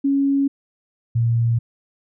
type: tone pair in turn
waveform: sine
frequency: 277.2 / 116.55 Hz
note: C#4 / A#2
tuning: 0 / 0 cents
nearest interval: octave + minor third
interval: 1500 cents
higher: first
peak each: -15 dBFS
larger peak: neither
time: 0.04-0.48 / 1.15-1.59 s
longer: neither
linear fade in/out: 10 ms
effects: none